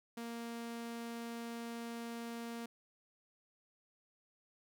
sawtooth tone, 233.1 Hz, A#3, in tune, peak -38 dBFS, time 0.17-2.66 s, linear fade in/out 5 ms, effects none

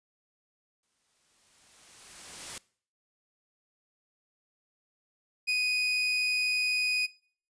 white noise with exponential growth, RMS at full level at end -38 dBFS, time 0.83-2.58 s, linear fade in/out 2 ms, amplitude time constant 380 ms
30% pulse tone, 2489 Hz, D#7, in tune, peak -23 dBFS, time 5.47-7.07 s, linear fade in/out 20 ms
effects noise-tail reverb RT60 0.5 s tail -22 dB re dry + resampled to 22050 Hz

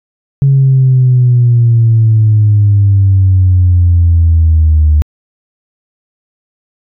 sine exponential sweep, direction down, 138.59 to 74.9 Hz, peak -3 dBFS, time 0.42-5.02 s, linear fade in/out 0 ms, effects tanh soft clip ceiling 0 dBFS

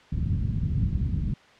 white low-pass noise, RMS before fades -26 dBFS, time 0.12-1.34 s, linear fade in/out 5 ms, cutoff 160 Hz, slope 24 dB/octave, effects white hiss -53 dBFS RMS until 1.59 s + low-pass 3000 Hz 12 dB/octave

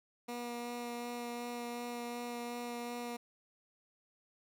15% pulse tone with vibrato, 239.9 Hz, A#3, 50 cents sharp, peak -33 dBFS, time 0.28-3.17 s, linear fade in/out 10 ms, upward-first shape sine, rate 2.7 Hz, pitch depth 10 cents each way, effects none

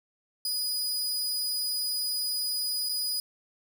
sawtooth tone with dropouts, 4945 Hz, D#8, 12 cents flat, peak -25 dBFS, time 0.45-3.2 s, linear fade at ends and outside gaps 2 ms, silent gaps 2.889-2.893 s, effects none

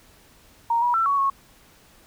sine tone with pitch steps, 931 / 967 / 1339 / 1120 / 1098 Hz, A#5 / B5 / E6 / C#6 / C#6, -2 / -37 / +27 / +18 / -17 cents, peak -18 dBFS, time 0.7-1.3 s, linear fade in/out 5 ms, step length 120 ms, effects pink hiss -54 dBFS RMS until 2.06 s

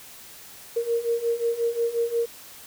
sine beating tone pair, 463.4 / 469 Hz, A#4 / A#4, -10 / +11 cents, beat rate 5.6 Hz, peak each -27 / -24 dBFS, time 0.76-2.26 s, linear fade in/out 10 ms, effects white hiss -45 dBFS RMS until 2.66 s

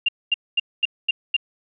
sine tone bursts, 2794 Hz, F7, in tune, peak -15 dBFS, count 6, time 0.06-1.366 s, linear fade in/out 5 ms, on 26 ms, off 230 ms, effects none

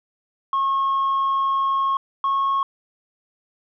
sine tone pair in turn, 1087 / 1093.9 Hz, C#6 / C#6, -34 / -23 cents, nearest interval unison, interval 11 cents, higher second, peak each -16 dBFS, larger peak neither, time 0.53-1.97 / 2.24-2.63 s, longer first, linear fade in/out 2 ms, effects tanh soft clip ceiling -16 dBFS

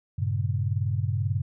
sine chord, G diminished, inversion none, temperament equal, 98 / 116.54 / 138.59 Hz, G2 / Bb2 / Db3, 0 / 0 / 0 cents, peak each -26 / -29 / -30 dBFS, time 0.18-1.42 s, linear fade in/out 10 ms, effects none

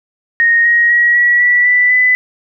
sine tone with pitch steps, 1861 / 1883.7 / 1906.7 / 1930 / 1953.5 / 1977.4 / 2001 Hz, A#6 / A#6 / A#6 / B6 / B6 / B6 / B6, -3 / +18 / +39 / -40 / -19 / +2 / +22 cents, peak -7 dBFS, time 0.4-2.15 s, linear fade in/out 0 ms, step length 250 ms, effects none

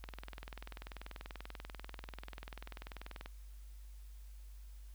click train, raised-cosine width 0.3 ms, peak -30 dBFS, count 67, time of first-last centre 0.04-3.26 s, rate 20.5 Hz, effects added 50 Hz sine -49 dBFS peak until 4.94 s + white hiss -68 dBFS RMS until 4.94 s

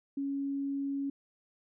sine tone, 277.7 Hz, C#4, 3 cents sharp, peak -31 dBFS, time 0.17-1.1 s, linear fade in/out 5 ms, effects none

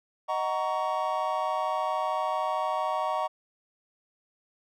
triangle chord, D# minor seventh, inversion none, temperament just, 622.3 / 746.7 / 933.4 / 1120.1 Hz, D#5 / F#5 / A#5 / C#6, 0 / +16 / +2 / +18 cents, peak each -30 dBFS, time 0.28-3.28 s, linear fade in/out 20 ms, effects none

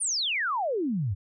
sine exponential sweep, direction down, 9830 to 87.31 Hz, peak -25 dBFS, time 0-1.15 s, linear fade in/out 20 ms, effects none

